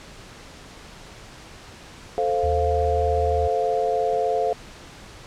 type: chord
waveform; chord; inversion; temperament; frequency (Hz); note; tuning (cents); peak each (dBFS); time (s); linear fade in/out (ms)
sine; F major; first; equal; 440 / 523.3 / 698.5; A4 / C5 / F5; 0 / 0 / 0; -24 / -25 / -23; 2.18-4.53; 0
type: tone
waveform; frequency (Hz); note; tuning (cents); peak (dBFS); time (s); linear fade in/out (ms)
sine; 78.1; D#2; +7; -24; 2.43-3.48; 10
effects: pink hiss -43 dBFS RMS until 5.26 s + low-pass 7000 Hz 12 dB/octave